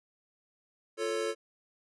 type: chord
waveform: square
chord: F augmented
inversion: none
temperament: equal with one note detuned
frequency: 349.2 / 441.8 / 554.4 Hz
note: F4 / A4 / C#5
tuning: 0 / +7 / 0 cents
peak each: -38 / -33 / -37 dBFS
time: 0.97-1.35 s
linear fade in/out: 50 ms
effects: resampled to 24000 Hz

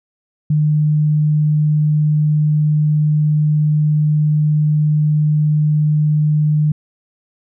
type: tone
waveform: sine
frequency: 151.4 Hz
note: D#3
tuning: 47 cents flat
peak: -11 dBFS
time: 0.5-6.72 s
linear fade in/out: 5 ms
effects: none

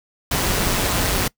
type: noise with amplitude modulation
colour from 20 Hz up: pink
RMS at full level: -18 dBFS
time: 0.31-1.28 s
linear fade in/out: 5 ms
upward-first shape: sine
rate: 187 Hz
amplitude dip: 50%
effects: noise-tail reverb RT60 0.1 s tail -23 dB re dry

